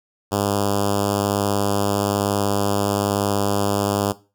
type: tone with notch filter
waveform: 5% pulse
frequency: 101.1 Hz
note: G#2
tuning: 46 cents flat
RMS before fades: -21 dBFS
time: 0.31-4.13 s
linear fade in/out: 20 ms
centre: 2100 Hz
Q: 0.62
effects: noise-tail reverb RT60 0.3 s tail -17 dB re dry